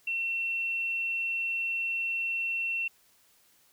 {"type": "tone", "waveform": "sine", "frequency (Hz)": 2710, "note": "E7", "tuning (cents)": 47, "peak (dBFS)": -28, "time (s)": [0.07, 2.88], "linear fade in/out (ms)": 5, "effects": ["white hiss -64 dBFS RMS until 3.72 s"]}